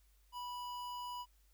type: tone with notch filter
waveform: square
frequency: 982 Hz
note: B5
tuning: 10 cents flat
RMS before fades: -44 dBFS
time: 0.32-1.26 s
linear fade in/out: 50 ms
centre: 8600 Hz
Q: 1.4
effects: added 50 Hz sine -66 dBFS peak until 1.53 s + white hiss -75 dBFS RMS until 1.53 s